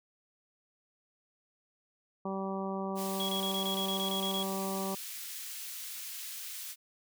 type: harmonic tone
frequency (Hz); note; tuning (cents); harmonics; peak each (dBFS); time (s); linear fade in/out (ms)
193.1; G3; -26; 1 / 2 / 3 / 4 / 5 / 6; -36 / -39 / -41 / -42 / -43 / -44; 2.25-4.95; 5
type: high-pass noise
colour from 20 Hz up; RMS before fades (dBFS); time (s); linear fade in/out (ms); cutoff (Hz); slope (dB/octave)
white; -42; 2.95-6.76; 50; 2100; 12
type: tone bursts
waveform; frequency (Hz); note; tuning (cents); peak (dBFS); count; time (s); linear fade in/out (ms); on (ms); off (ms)
sine; 3322; G#7; 0; -33; 11; 3.2-4.428; 0; 88; 26
effects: none